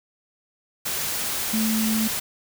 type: tone in noise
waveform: sine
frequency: 220 Hz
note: A3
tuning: in tune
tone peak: -21 dBFS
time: 1.53-2.08 s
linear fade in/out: 10 ms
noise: white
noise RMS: -27 dBFS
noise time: 0.85-2.2 s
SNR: +3 dB
effects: none